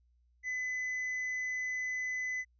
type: tone with tanh clipping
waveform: sine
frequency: 2011 Hz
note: B6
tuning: 31 cents sharp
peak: -34 dBFS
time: 0.43-2.45 s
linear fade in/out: 50 ms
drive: 4 dB
effects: added 60 Hz sine -66 dBFS peak until 2.59 s + resampled to 16000 Hz